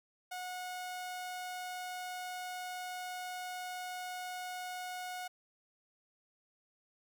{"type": "tone", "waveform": "sawtooth", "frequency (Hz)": 729, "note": "F#5", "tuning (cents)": -26, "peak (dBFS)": -36, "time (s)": [0.31, 5.28], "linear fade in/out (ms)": 10, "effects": []}